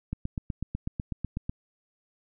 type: click train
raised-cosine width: 5 ms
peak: -18 dBFS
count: 12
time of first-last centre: 0.13-1.495 s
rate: 8.06 Hz
effects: none